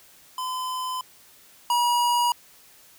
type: tone pair in turn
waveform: square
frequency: 1019 / 961.8 Hz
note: C6 / B5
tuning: -46 / -46 cents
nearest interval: minor second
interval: 100 cents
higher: first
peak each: -28 / -20 dBFS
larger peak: second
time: 0.38-1.01 / 1.7-2.32 s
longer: first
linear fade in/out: 2 ms
effects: white hiss -53 dBFS RMS until 2.98 s